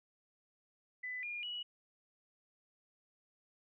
sine tone with pitch steps, 2000 / 2420 / 2928 Hz, B6 / D#7 / F#7, +21 / -49 / -19 cents, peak -39 dBFS, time 1.03-1.63 s, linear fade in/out 10 ms, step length 200 ms, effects none

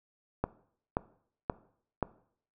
click train, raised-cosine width 1 ms, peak -14 dBFS, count 4, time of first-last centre 0.44-2.027 s, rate 1.89 Hz, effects noise-tail reverb RT60 0.6 s tail -19 dB re dry

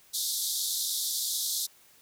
pink band-pass noise, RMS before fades -31 dBFS, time 0.13-1.67 s, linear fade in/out 20 ms, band 3500 to 15000 Hz, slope 96 dB/octave, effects white hiss -59 dBFS RMS until 2.01 s

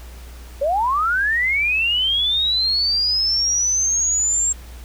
sine linear sweep, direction up, 530 to 7510 Hz, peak -16 dBFS, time 0.61-4.53 s, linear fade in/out 10 ms, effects added 60 Hz sine -35 dBFS peak until 4.84 s + pink hiss -45 dBFS RMS until 4.84 s

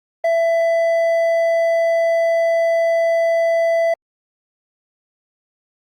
sine tone with hard clipping, 666 Hz, E5, 18 cents sharp, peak -15 dBFS, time 0.24-3.94 s, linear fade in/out 5 ms, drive 5 dB, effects Opus 32 kbps

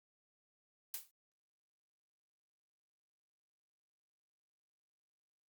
blue noise with exponential decay, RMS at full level -38 dBFS, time 0.94-1.11 s, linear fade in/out 2 ms, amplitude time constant 36 ms, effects Opus 48 kbps

